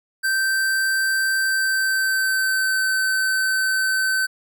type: tone with pitch glide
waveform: square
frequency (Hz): 1558 to 1533.9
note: G6 to G6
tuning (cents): -11 to -38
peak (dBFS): -19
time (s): 0.23-4.27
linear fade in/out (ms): 20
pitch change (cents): -27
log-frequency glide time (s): 1.37-2.86
effects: none